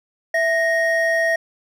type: tone pair together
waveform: triangle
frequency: 659.3 / 1864.8 Hz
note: E5 / A#6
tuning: 0 / 0 cents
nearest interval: octave + tritone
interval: 1800 cents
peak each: -17 dBFS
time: 0.34-1.36 s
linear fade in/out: 5 ms
effects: none